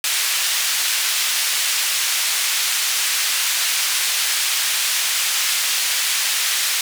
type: band-pass noise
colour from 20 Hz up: pink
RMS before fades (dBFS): -20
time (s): 0.04-6.81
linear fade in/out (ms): 2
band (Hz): 2300 to 13000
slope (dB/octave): 12
effects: none